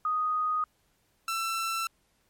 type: tone pair in turn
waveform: sine / sawtooth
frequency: 1244.5 / 1338.6 Hz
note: D#6 / E6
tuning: 0 / +26 cents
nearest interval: minor second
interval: 126 cents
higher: second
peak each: -25 dBFS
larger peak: neither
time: 0.05-0.64 / 1.28-1.87 s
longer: neither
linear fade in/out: 2 ms
effects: pink hiss -70 dBFS RMS until 2.29 s + MP3 64 kbps